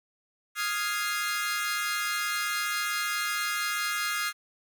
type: chord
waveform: sawtooth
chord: F minor seventh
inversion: third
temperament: equal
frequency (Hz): 1244.5 / 1396.9 / 1661.2 / 2093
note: Eb6 / F6 / Ab6 / C7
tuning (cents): 0 / 0 / 0 / 0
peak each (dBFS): -30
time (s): 0.55-4.33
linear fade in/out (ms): 50
effects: none